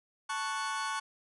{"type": "chord", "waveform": "40% pulse", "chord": "F# minor", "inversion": "first", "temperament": "equal", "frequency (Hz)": [880, 1108.7, 1480], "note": ["A5", "C#6", "F#6"], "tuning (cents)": [0, 0, 0], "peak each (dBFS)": [-37, -35, -37], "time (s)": [0.29, 1], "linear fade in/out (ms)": 10, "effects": ["resampled to 24000 Hz"]}